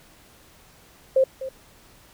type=tone with echo; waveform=sine; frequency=528 Hz; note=C5; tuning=16 cents sharp; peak=-14 dBFS; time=1.16-1.24 s; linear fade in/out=5 ms; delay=250 ms; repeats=1; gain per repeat=-14 dB; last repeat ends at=1.49 s; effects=pink hiss -53 dBFS RMS until 2.13 s